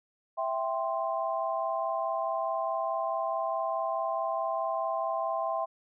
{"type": "chord", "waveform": "sine", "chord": "C major", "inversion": "first", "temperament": "equal", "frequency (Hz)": [659.3, 784, 1046.5], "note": ["E5", "G5", "C6"], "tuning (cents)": [0, 0, 0], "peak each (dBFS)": [-31, -34, -33], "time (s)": [0.37, 5.66], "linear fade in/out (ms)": 20, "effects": []}